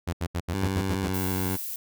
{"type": "tone bursts", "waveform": "sawtooth", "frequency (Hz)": 86, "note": "F2", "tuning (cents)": -26, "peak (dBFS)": -22, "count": 8, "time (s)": [0.07, 1.09], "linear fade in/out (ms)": 10, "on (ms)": 61, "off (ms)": 76}
{"type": "tone with pitch glide", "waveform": "15% pulse", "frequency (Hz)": [96.2, 93.14], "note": ["G2", "F#2"], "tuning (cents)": [-32, 12], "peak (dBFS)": -20, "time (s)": [0.53, 1.57], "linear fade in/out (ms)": 20, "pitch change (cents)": -56, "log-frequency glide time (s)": [1.03, 1.16]}
{"type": "noise", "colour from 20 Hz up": "violet", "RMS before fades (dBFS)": -34, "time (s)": [1.14, 1.76], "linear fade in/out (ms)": 2}
{"effects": []}